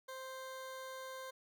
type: tone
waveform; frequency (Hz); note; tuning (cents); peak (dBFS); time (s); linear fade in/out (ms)
20% pulse; 523.3; C5; 0; -40; 0.08-1.31; 10
effects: none